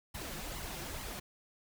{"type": "noise with flanger", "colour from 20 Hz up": "pink", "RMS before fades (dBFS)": -42, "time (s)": [0.14, 1.2], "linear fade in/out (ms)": 10, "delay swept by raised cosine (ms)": [0.96, 5.86], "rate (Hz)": 2.3, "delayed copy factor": 0.6, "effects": []}